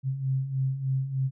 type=beating tone pair; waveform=sine; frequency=130.81 / 134.11 Hz; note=C3 / C3; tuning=0 / +43 cents; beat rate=3.3 Hz; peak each=-32 / -26 dBFS; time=0.03-1.31 s; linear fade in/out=50 ms; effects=none